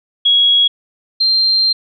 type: tone pair in turn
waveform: sine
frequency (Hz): 3322 / 4166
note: G#7 / C8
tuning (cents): 0 / -8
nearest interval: major third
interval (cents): 392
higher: second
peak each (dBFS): -8 / -10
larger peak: first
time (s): 0.25-0.68 / 1.2-1.73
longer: second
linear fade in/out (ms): 10
effects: none